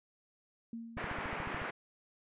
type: tone with exponential decay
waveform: sine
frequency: 230 Hz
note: A#3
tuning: 23 cents flat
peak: -38 dBFS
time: 0.73-1.56 s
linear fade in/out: 2 ms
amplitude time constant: 180 ms
type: band-pass noise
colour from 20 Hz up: white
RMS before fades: -40 dBFS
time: 0.97-1.71 s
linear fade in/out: 10 ms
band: 140 to 2100 Hz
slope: 24 dB/octave
type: click train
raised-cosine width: 5 ms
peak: -31 dBFS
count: 10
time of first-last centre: 0.97-1.617 s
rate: 13.9 Hz
effects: resampled to 8000 Hz